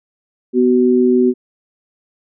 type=tone pair together; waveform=sine; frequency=248.4 / 375.1 Hz; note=B3 / F#4; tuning=+10 / +24 cents; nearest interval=perfect fifth; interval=714 cents; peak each=-12 dBFS; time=0.53-1.34 s; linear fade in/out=50 ms; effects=none